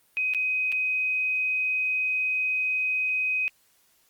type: tone with dropouts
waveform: sine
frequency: 2516 Hz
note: D#7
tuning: 19 cents sharp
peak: -23 dBFS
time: 0.17-3.48 s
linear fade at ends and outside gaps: 0 ms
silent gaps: 0.337-0.347 / 0.719-0.724 s
effects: white hiss -64 dBFS RMS until 4.09 s + Opus 32 kbps